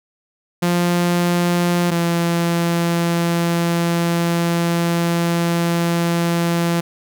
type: tone pair in turn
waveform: sawtooth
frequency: 174.61 / 170.13 Hz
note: F3 / F3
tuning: 0 / -45 cents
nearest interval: unison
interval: 45 cents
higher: first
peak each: -11 / -12 dBFS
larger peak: first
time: 0.62-1.91 / 1.91-6.81 s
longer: second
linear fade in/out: 10 ms
effects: none